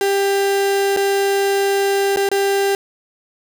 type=tone with dropouts; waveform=35% pulse; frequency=395.9 Hz; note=G4; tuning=17 cents sharp; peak=-13 dBFS; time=0.01-2.75 s; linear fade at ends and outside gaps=1 ms; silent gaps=0.964-0.971 / 2.161-2.171 / 2.289-2.315 s; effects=none